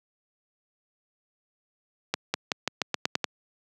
accelerating click train, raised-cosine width 0.2 ms, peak -7 dBFS, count 9, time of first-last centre 2.14-3.242 s, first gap 200 ms, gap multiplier 0.89, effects high-pass 150 Hz 12 dB/octave

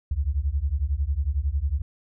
sine beating tone pair, 65.41 / 76.41 Hz, C2 / D#2, 0 / -31 cents, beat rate 11 Hz, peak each -25 / -25 dBFS, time 0.11-1.82 s, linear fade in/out 5 ms, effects none

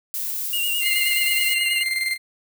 violet noise, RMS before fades -27 dBFS, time 0.14-1.54 s, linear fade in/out 0 ms
square tone with vibrato, 2818 Hz, F7, 15 cents sharp, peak -23 dBFS, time 0.53-1.83 s, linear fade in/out 5 ms, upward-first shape sine, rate 9.4 Hz, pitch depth 45 cents each way
35% pulse tone with tremolo, 2093 Hz, C7, in tune, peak -18 dBFS, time 0.81-2.18 s, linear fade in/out 50 ms, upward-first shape square, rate 20 Hz, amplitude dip 45%
effects none

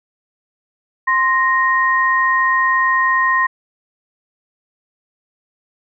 sine tone pair together, 1047.6 / 1864.7 Hz, C6 / A#6, +2 / 0 cents, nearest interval minor seventh, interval 998 cents, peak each -15 dBFS, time 1.07-3.47 s, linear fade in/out 10 ms, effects none

